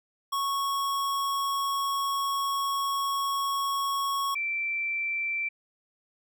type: tone pair in turn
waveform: square / sine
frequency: 1105 / 2341 Hz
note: C#6 / D7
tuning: -6 / -6 cents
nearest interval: octave + minor second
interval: 1300 cents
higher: second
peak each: -27 dBFS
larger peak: neither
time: 0.32-4.35 / 4.35-5.49 s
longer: first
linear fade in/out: 10 ms
effects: none